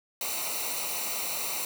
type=noise with comb filter; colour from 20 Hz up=white; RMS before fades=-32 dBFS; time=0.21-1.65 s; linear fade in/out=2 ms; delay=0.6 ms; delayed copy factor=-0.75; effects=none